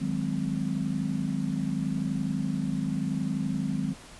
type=chord; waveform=sine; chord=Ab dominant seventh; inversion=second; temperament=just; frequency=155.74 / 186.89 / 207.7 / 259.6 Hz; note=Eb3 / Gb3 / Ab3 / C4; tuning=+2 / +18 / 0 / -13 cents; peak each=-32 dBFS; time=0-3.94 s; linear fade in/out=20 ms; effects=pink hiss -48 dBFS RMS until 4.19 s + resampled to 24000 Hz